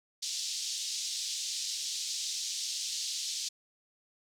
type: band-pass noise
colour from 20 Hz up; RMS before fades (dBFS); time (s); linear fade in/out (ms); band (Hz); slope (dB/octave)
white; -36; 0.22-3.49; 10; 3600 to 6600; 24
effects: none